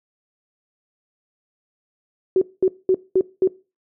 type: tone bursts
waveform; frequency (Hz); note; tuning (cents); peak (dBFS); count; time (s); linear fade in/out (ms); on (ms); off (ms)
sine; 374.9; F#4; +23; -12; 5; 2.36-3.475; 2; 55; 210
effects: noise-tail reverb RT60 0.3 s tail -20 dB re dry